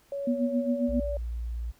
sine tone with pitch glide, 560 to 577.1 Hz, C#5 to D5, +18 to -30 cents, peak -30 dBFS, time 0.12-1.17 s, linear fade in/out 2 ms, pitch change +52 cents, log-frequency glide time 0.6-1.03 s
sine tone with tremolo, 243.3 Hz, B3, 26 cents flat, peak -22 dBFS, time 0.27-1 s, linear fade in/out 5 ms, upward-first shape sine, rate 7.4 Hz, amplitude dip 80%
sine tone, 58.27 Hz, A#1, in tune, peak -30 dBFS, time 0.88-1.72 s, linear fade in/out 20 ms
effects pink hiss -62 dBFS RMS until 1.79 s

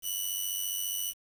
5% pulse tone with amplitude modulation, 2960 Hz, F#7, in tune, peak -20 dBFS, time 0.02-1.14 s, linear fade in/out 50 ms, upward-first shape sine, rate 94.7 Hz, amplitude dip 60%, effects 8-bit

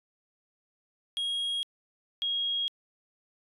triangle / sine tone pair in turn, 3280 / 3280 Hz, G#7 / G#7, -22 / -22 cents, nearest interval unison, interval 0 cents, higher neither, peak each -27 dBFS, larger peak neither, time 1.17-1.63 / 2.22-2.68 s, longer neither, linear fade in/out 0 ms, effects resampled to 32000 Hz

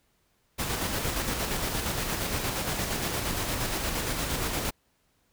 pink noise with tremolo, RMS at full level -29 dBFS, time 0.58-4.71 s, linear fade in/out 20 ms, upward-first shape square, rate 8.6 Hz, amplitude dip 30%, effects pink hiss -70 dBFS RMS until 5.32 s

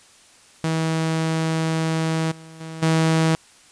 sawtooth tone with level steps, 161.1 Hz, E3, 39 cents flat, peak -16 / -36 / -28 / -12 dBFS, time 0.64-3.35 s, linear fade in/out 0 ms, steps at 2.31 / 2.6 / 2.82 s, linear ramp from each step 10 ms, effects white hiss -51 dBFS RMS until 3.71 s + resampled to 22050 Hz

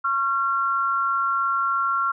sine tone pair together, 1096 / 1373.1 Hz, C#6 / F6, -20 / -30 cents, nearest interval major third, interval 390 cents, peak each -25 / -21 dBFS, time 0.04-2.12 s, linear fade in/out 10 ms, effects none

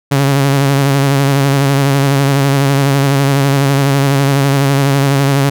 sawtooth tone with vibrato, 138.59 Hz, C#3, in tune, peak -5 dBFS, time 0.11-5.5 s, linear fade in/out 10 ms, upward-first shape sine, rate 12 Hz, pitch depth 40 cents each way, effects none

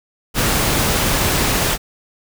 pink noise, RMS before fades -17 dBFS, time 0.34-1.78 s, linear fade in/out 50 ms, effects none

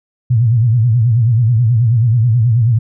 sine tone with vibrato, 116.54 Hz, A#2, in tune, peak -8 dBFS, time 0.3-2.79 s, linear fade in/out 10 ms, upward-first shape sine, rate 9.3 Hz, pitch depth 140 cents each way, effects none

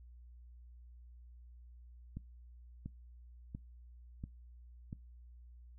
click train, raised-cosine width 5 ms, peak -30 dBFS, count 5, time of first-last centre 2.17-4.929 s, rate 1.45 Hz, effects noise-tail reverb RT60 0.2 s tail -22 dB re dry + added 60 Hz sine -53 dBFS peak until 5.78 s

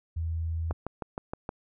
sine tone, 81.9 Hz, E2, 11 cents flat, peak -28 dBFS, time 0.16-0.73 s, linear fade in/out 10 ms
click train, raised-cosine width 1 ms, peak -19 dBFS, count 6, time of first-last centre 0.71-1.491 s, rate 6.4 Hz
effects none

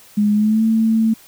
sine tone with pitch glide, 208.1 to 223 Hz, G#3 to A3, +4 to +23 cents, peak -12 dBFS, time 0.17-1.14 s, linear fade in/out 10 ms, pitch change +119 cents, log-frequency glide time 0.33-0.64 s, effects white hiss -46 dBFS RMS until 1.27 s

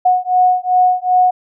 sine beating tone pair, 730 / 732.6 Hz, F#5 / F#5, -24 / -17 cents, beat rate 2.6 Hz, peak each -13 dBFS, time 0.05-1.31 s, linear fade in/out 10 ms, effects none

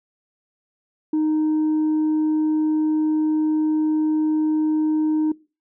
sine tone, 309.6 Hz, D#4, 9 cents flat, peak -15 dBFS, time 1.13-5.32 s, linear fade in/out 5 ms, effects noise-tail reverb RT60 0.3 s tail -22 dB re dry + tanh soft clip ceiling -16 dBFS

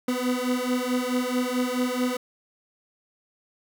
30% pulse beating tone pair, 247.9 / 252.5 Hz, B3 / B3, +7 / +39 cents, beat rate 4.6 Hz, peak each -24 dBFS, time 0.08-2.17 s, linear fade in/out 5 ms, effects none

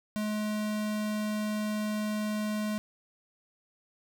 square tone, 212.2 Hz, G#3, 38 cents sharp, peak -30 dBFS, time 0.16-2.78 s, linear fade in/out 0 ms, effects none

